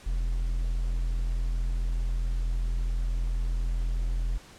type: tone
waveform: triangle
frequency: 42.25 Hz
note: E1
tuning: 43 cents sharp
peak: -23 dBFS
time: 0.06-4.38 s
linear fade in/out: 10 ms
effects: pink hiss -51 dBFS RMS until 4.58 s + low-pass 9000 Hz 12 dB/octave